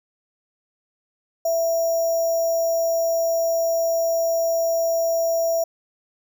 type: tone with sample-and-hold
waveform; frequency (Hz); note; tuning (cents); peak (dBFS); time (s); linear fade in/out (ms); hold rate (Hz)
sine; 663; E5; +10; -18; 1.45-5.64; 5; 6300
effects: none